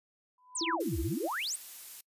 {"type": "tone with exponential growth", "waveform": "sine", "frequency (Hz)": 1000, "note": "B5", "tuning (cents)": 21, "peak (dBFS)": -28, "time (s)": [0.38, 0.75], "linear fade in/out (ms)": 2, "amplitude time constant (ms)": 80}
{"type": "exponential two-way sweep", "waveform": "sine", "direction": "down then up", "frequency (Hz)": [9397, 57.6, 9397], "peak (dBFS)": -32, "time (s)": [0.55, 1.56], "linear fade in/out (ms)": 5, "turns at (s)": 1}
{"type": "tone with tremolo", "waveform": "sine", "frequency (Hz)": 332.3, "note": "E4", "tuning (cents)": 14, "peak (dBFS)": -30, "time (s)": [0.61, 1.28], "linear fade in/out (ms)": 2, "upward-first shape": "sine", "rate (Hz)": 16, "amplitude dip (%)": 90}
{"type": "noise", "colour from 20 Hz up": "blue", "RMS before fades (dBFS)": -45, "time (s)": [0.8, 2.01], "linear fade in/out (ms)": 5}
{"effects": ["noise-tail reverb RT60 0.1 s tail -25 dB re dry", "resampled to 32000 Hz"]}